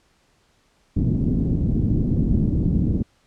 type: low-pass noise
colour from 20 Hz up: white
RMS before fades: -20 dBFS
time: 0.96-3.03 s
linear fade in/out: 10 ms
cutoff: 250 Hz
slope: 24 dB/octave
effects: pink hiss -62 dBFS RMS until 3.26 s + low-pass 8000 Hz 12 dB/octave